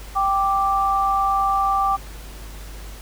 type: tone pair together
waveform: sine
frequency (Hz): 784 / 1174.7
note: G5 / D6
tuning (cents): 0 / 0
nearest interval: perfect fifth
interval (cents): 700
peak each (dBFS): -20 / -19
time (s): 0.15-1.97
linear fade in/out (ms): 20
effects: added 50 Hz sine -35 dBFS peak until 3.01 s + pink hiss -42 dBFS RMS until 3.01 s